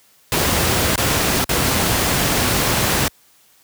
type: noise with dropouts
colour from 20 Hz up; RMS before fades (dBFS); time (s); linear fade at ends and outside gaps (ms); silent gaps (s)
pink; -17; 0.32-3.08; 1; 0.958-0.978 / 1.443-1.492
effects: white hiss -54 dBFS RMS until 3.63 s + high-pass 60 Hz 12 dB/octave